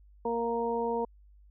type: harmonic tone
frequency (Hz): 233.1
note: A#3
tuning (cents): 0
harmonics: 1 / 2 / 3 / 4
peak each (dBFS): -36 / -30 / -39 / -33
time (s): 0.25-1.05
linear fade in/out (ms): 5
effects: added 50 Hz sine -54 dBFS peak until 1.5 s